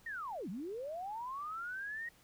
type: linear two-way sweep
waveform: sine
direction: down then up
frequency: 1895 to 164.81 to 1895 Hz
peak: -39 dBFS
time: 0.06-2.09 s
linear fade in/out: 5 ms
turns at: 0.49 s
effects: pink hiss -65 dBFS RMS until 2.23 s